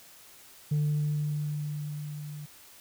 sine tone with level ramp, 148.9 Hz, D3, 24 cents sharp, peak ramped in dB -21 to -38 dBFS, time 0.71-2.46 s, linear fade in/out 10 ms, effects tanh soft clip ceiling -22 dBFS + white hiss -53 dBFS RMS until 2.8 s

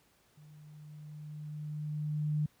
sine tone with level ramp, 150.8 Hz, D3, 46 cents sharp, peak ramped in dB -53 to -27 dBFS, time 0.37-2.46 s, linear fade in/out 5 ms, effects pink hiss -68 dBFS RMS until 2.6 s + high-pass 60 Hz 12 dB/octave

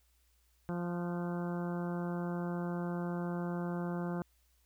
harmonic tone with a mistuned harmonic, 174.61 Hz, F3, in tune, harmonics 1 / 2 / 3 / 4 / 5 / 6 / 7 / 8 / 9, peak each -35 / -41 / -45 / -47 / -49 / -51 / -52 / -53 / -54 dBFS, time 0.69-4.22 s, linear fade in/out 0 ms, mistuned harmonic 9, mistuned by -41 cents, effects added 60 Hz sine -69 dBFS peak until 4.65 s + white hiss -74 dBFS RMS until 4.65 s

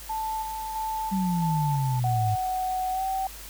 sine tone with tremolo, 880 Hz, A5, in tune, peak -27 dBFS, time 0.09-2 s, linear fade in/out 10 ms, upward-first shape square, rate 1.5 Hz, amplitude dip 35%
sine exponential sweep, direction down, 196 to 103 Hz, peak -23 dBFS, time 1.11-2.36 s, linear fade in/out 20 ms
sine tone with pitch glide, 744 to 765.4 Hz, F#5 to G5, +9 to -42 cents, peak -25 dBFS, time 2.04-3.27 s, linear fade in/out 2 ms, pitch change +49 cents, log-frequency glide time 2.92-3.03 s
effects added 50 Hz sine -44 dBFS peak until 3.49 s + white hiss -43 dBFS RMS until 3.49 s

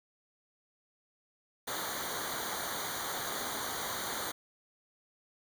pink noise with comb filter, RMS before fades -37 dBFS, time 1.67-4.32 s, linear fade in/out 10 ms, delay 0.38 ms, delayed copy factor -1, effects none

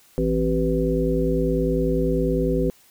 harmonic tone with a mistuned harmonic, 55 Hz, A1, in tune, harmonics 1 / 3 / 5 / 7 / 9, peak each -25 / -25 / -25 / -25 / -25 dBFS, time 0.18-2.7 s, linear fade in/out 0 ms, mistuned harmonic 5, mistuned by -73 cents, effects white hiss -55 dBFS RMS until 2.9 s

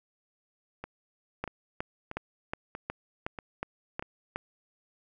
two click trains, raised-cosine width 0.5 ms, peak -23 / -17 dBFS, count 6 / 9, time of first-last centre 0.84-4.025 / 1.44-4.36 s, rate 1.57 / 2.74 Hz, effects none

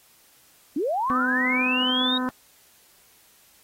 sine linear sweep, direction up, 256.1 to 3800 Hz, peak -22 dBFS, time 0.76-2.18 s, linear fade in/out 5 ms
harmonic tone, 253.7 Hz, B3, 47 cents sharp, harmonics 1 / 2 / 3 / 4 / 5 / 6 / 7, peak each -25 / -35 / -39 / -31 / -36 / -35 / -42 dBFS, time 1.1-2.29 s, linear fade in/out 0 ms
effects white hiss -57 dBFS RMS until 3.63 s + AAC 48 kbps

